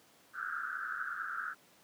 pink band-pass noise, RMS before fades -39 dBFS, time 0.33-1.55 s, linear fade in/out 50 ms, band 1300 to 1600 Hz, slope 96 dB/octave, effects pink hiss -63 dBFS RMS until 1.83 s + high-pass 200 Hz 12 dB/octave

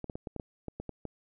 clicks, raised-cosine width 2 ms, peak -24 dBFS, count 10, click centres 0.043 / 0.098 / 0.155 / 0.272 / 0.363 / 0.398 / 0.683 / 0.8 / 0.893 / 1.053 s, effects none

